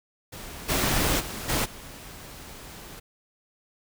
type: noise with level steps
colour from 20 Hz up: pink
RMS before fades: -40 / -24 / -35 / -25 / -43 dBFS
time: 0.32-3 s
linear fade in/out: 10 ms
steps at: 0.68 / 1.19 / 1.48 / 1.64 s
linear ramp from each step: 20 ms
effects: none